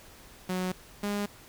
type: tone pair in turn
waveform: sawtooth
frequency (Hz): 183.9 / 204.4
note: F#3 / G#3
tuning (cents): -10 / -27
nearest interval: major second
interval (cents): 183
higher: second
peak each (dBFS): -25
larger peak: neither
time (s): 0.49-0.72 / 1.03-1.26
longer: neither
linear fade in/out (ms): 5
effects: pink hiss -52 dBFS RMS until 1.48 s